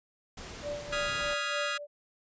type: noise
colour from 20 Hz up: pink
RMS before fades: -43 dBFS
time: 0.37-1.34 s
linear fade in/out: 5 ms
type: tone with tremolo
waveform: sine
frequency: 584 Hz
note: D5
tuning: 10 cents flat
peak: -32 dBFS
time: 0.62-1.87 s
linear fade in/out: 50 ms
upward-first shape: sine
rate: 3.3 Hz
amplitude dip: 75%
type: chord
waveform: 25% pulse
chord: F half-diminished seventh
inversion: third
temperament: equal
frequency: 1244.5 / 1396.9 / 1661.2 / 1975.5 Hz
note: Eb6 / F6 / Ab6 / Cb7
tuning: 0 / 0 / 0 / 0 cents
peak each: -32 / -32 / -32 / -36 dBFS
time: 0.92-1.78 s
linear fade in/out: 10 ms
effects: resampled to 16000 Hz